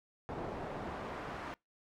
brown noise with band-pass filter sweep, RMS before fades -42 dBFS, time 0.29-1.54 s, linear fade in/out 0 ms, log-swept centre 610 to 1300 Hz, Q 0.84, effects noise-tail reverb RT60 0.2 s tail -25 dB re dry

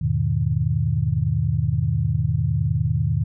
sine chord, E major seventh, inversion none, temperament equal with one note detuned, 82.41 / 103.83 / 123.47 / 153.78 Hz, E2 / G#2 / B2 / D#3, 0 / 0 / 0 / -20 cents, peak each -26 / -24 / -23 / -23 dBFS, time 0.01-3.24 s, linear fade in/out 10 ms, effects none

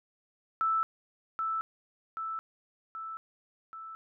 sine tone with echo, 1318.5 Hz, E6, in tune, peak -25 dBFS, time 0.61-0.83 s, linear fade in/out 0 ms, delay 780 ms, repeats 4, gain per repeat -4 dB, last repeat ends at 3.95 s, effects none

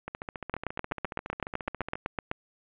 two click trains, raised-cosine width 0.5 ms, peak -14 / -20 dBFS, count 15 / 28, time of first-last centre 0.54-2.314 / 0.08-1.955 s, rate 7.89 / 14.4 Hz, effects resampled to 8000 Hz + 7-bit

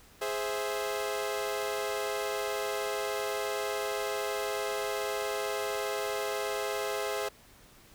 sawtooth chord, Ab augmented, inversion none, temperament equal, 415.3 / 523.3 / 659.3 Hz, Ab4 / C5 / E5, 0 / 0 / 0 cents, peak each -30 / -32 / -33 dBFS, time 0.21-7.29 s, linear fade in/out 10 ms, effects pink hiss -57 dBFS RMS until 7.94 s

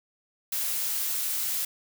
blue noise, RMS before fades -29 dBFS, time 0.52-1.65 s, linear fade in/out 5 ms, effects none

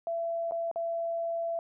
sine tone with dropouts, 671 Hz, E5, 31 cents sharp, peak -29 dBFS, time 0.07-1.59 s, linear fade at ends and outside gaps 1 ms, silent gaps 0.511-0.52 / 0.714-0.759 s, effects none

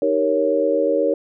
sine chord, Eb dominant seventh, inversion none, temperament equal, 311.1 / 392 / 466.2 / 554.4 Hz, Eb4 / G4 / Bb4 / Db5, 0 / 0 / 0 / 0 cents, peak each -23 / -25 / -20 / -19 dBFS, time 0.02-1.14 s, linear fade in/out 2 ms, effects none

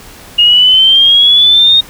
sine exponential sweep, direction up, 2849 to 3719 Hz, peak -3 dBFS, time 0.38-1.81 s, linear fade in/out 10 ms, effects pink hiss -34 dBFS RMS until 1.89 s

